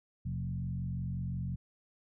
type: tone with frequency modulation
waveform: sine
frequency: 126.3 Hz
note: B2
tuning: 39 cents sharp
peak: -33 dBFS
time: 0.25-1.56 s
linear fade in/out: 10 ms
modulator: 45.7 Hz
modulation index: 1.2
effects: none